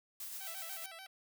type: noise with tremolo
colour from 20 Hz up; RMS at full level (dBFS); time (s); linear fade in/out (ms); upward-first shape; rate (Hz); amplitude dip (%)
blue; -43; 0.2-0.86; 2; triangle; 8; 40
type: tone with vibrato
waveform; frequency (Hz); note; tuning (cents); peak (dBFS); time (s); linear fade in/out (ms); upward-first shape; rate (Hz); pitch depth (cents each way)
10% pulse; 713; F5; +36; -40; 0.4-1.07; 10; square; 6.8; 130
effects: none